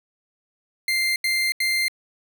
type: tone bursts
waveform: 30% pulse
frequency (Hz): 2094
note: C7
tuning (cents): +1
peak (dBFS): -17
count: 3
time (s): 0.88-1.882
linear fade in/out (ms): 2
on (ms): 280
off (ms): 81
effects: none